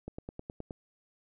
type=click train; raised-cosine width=2 ms; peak=-26 dBFS; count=7; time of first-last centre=0.08-0.708 s; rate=9.55 Hz; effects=none